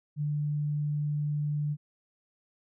sine tone, 148 Hz, D3, 14 cents sharp, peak -27 dBFS, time 0.16-1.77 s, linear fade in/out 50 ms, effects none

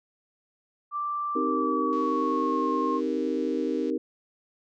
sine tone with pitch glide, 1174.7 to 1071 Hz, D6 to C6, 0 to +40 cents, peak -27 dBFS, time 0.91-3.01 s, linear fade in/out 50 ms, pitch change -160 cents, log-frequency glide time 1.41-2.7 s
sine chord, C minor seventh, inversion none, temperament equal, 261.6 / 311.1 / 392 / 466.2 Hz, C4 / Eb4 / G4 / Bb4, 0 / 0 / 0 / 0 cents, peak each -30 / -29 / -32 / -31 dBFS, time 1.35-3.98 s, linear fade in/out 10 ms
click train, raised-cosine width 0.2 ms, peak -34 dBFS, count 328, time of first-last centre 1.93-3.9 s, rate 166 Hz
effects none

